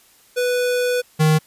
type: tone pair in turn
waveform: square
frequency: 493.9 / 155.57 Hz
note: B4 / D#3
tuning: 0 / 0 cents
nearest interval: octave + minor sixth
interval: 2000 cents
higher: first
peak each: -18 / -13 dBFS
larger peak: second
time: 0.36-1.02 / 1.19-1.39 s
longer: first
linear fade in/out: 20 ms
effects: white hiss -53 dBFS RMS until 1.46 s + resampled to 32000 Hz